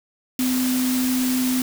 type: tone in noise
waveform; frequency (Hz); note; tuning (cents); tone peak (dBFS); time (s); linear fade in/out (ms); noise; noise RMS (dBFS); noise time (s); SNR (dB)
sine; 254.8; C4; -46; -19; 0.39-1.62; 2; white; -28; 0.39-1.62; +6
effects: none